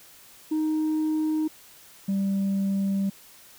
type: tone pair in turn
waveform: sine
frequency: 311.1 / 195.98 Hz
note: D#4 / G3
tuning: 0 / 0 cents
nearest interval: minor sixth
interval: 800 cents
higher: first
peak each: -20 dBFS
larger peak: neither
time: 0.51-1.48 / 2.08-3.1 s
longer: second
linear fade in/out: 10 ms
effects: tanh soft clip ceiling -21 dBFS + white hiss -51 dBFS RMS until 3.58 s